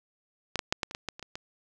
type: clicks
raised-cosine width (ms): 0.2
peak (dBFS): -12 / -11 / -7 / -11 / -23 / -17 / -15 / -25 / -23 / -20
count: 10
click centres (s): 0.557 / 0.592 / 0.725 / 0.832 / 0.911 / 0.949 / 1.087 / 1.195 / 1.227 / 1.355
effects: none